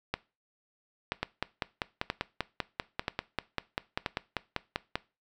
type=two click trains; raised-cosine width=0.3 ms; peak=-13 / -13 dBFS; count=5 / 20; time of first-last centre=0.14-4.062 / 1.23-4.955 s; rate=1.02 / 5.1 Hz; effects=noise-tail reverb RT60 0.3 s tail -20 dB re dry